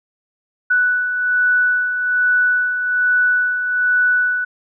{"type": "beating tone pair", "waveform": "sine", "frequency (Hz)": [1482, 1483.2], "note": ["F#6", "F#6"], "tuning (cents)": [2, 4], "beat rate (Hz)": 1.2, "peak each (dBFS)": [-23, -14], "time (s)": [0.7, 4.45], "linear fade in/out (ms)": 10, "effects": []}